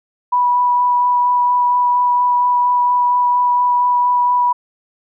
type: tone with vibrato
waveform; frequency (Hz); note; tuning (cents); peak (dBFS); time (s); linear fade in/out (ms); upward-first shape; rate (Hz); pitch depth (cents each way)
sine; 981; B5; -12; -11; 0.32-4.53; 10; sine; 4.3; 9
effects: none